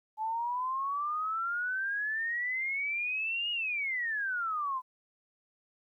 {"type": "exponential two-way sweep", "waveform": "sine", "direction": "up then down", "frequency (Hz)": [859, 2893, 1005], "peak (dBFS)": -30, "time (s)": [0.17, 4.82], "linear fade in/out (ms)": 50, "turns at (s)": 3.51, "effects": ["12-bit"]}